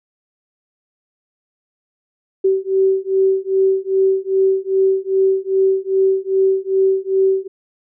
sine beating tone pair, 382.6 / 385.1 Hz, G4 / G4, -42 / -31 cents, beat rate 2.5 Hz, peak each -16 / -16 dBFS, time 2.44-7.48 s, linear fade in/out 10 ms, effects none

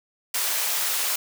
white high-pass noise, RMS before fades -25 dBFS, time 0.34-1.16 s, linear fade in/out 5 ms, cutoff 620 Hz, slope 12 dB/octave, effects none

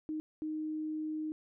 sine tone bursts at uneven times, 310 Hz, D#4, 6 cents flat, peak -34 dBFS, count 2, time 0.09-0.2 / 0.42-1.32 s, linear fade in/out 0 ms, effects none

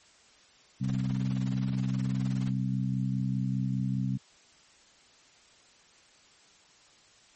harmonic tone, 65 Hz, C2, 11 cents flat, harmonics 2 / 3 / 4, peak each -29 / -31 / -37 dBFS, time 0.8-4.18 s, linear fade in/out 20 ms
pink noise with tremolo, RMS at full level -44 dBFS, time 0.83-2.52 s, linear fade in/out 20 ms, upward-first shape sine, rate 19 Hz, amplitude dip 85%
effects white hiss -59 dBFS RMS until 7.35 s + MP3 32 kbps

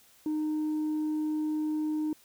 sine tone with tanh clipping, 307.2 Hz, D#4, 22 cents flat, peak -28 dBFS, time 0.26-2.13 s, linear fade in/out 2 ms, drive 1 dB, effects white hiss -60 dBFS RMS until 2.24 s

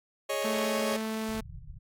sawtooth chord, Ab suspended fourth, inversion none, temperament just, 415.3 / 553.7 / 623 Hz, Ab4 / Db5 / Eb5, 0 / -2 / +2 cents, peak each -32 / -27 / -30 dBFS, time 0.29-0.97 s, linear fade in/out 10 ms
sawtooth tone, 220 Hz, A3, in tune, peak -27 dBFS, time 0.44-1.41 s, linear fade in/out 10 ms
pink low-pass noise, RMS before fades -44 dBFS, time 1.28-1.79 s, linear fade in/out 5 ms, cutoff 160 Hz, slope 96 dB/octave
effects AAC 64 kbps

